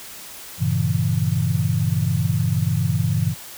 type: chord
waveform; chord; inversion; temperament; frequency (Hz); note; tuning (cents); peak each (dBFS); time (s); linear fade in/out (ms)
sine; G diminished seventh; none; equal with one note detuned; 98 / 116.54 / 138.03 / 164.81; G2 / Bb2 / Db3 / Fb3; 0 / 0 / -7 / 0; -23; 0.58-3.35; 50
effects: white hiss -38 dBFS RMS until 3.57 s